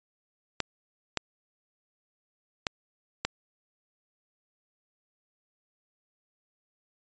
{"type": "clicks", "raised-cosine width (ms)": 0.2, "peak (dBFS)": -9, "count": 4, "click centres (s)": [0.603, 1.173, 2.668, 3.25], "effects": ["resampled to 16000 Hz"]}